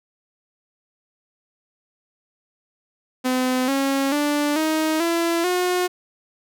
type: tone with pitch steps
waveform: sawtooth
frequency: 255.1 / 273.4 / 293 / 314.1 / 336.6 / 360.8 Hz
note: C4 / C#4 / D4 / D#4 / E4 / F#4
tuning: -44 / -24 / -4 / +16 / +36 / -44 cents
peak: -15 dBFS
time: 3.24-5.88 s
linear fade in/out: 20 ms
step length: 440 ms
effects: none